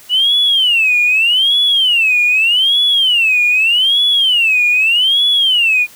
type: tone with vibrato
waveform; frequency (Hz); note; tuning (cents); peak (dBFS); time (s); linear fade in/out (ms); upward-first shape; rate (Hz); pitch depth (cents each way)
sine; 2881; F#7; -47; -8; 0.09-5.87; 50; sine; 0.82; 290
effects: tanh soft clip ceiling -4 dBFS + white hiss -41 dBFS RMS until 5.95 s